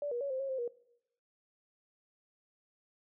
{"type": "tone with pitch steps", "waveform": "sine", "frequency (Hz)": [580, 480.5, 560, 522, 544, 525, 477.9], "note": ["D5", "B4", "C#5", "C5", "C#5", "C5", "A#4"], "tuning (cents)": [-22, -48, 18, -4, -33, 6, 43], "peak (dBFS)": -33, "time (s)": [0.02, 0.678], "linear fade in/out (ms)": 2, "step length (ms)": 94, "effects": ["noise-tail reverb RT60 0.8 s tail -22 dB re dry"]}